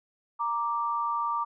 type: tone pair together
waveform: sine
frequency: 934.1 / 1174.7 Hz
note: A#5 / D6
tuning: +3 / 0 cents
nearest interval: major third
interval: 397 cents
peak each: -30 / -28 dBFS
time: 0.39-1.45 s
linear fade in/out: 20 ms
effects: none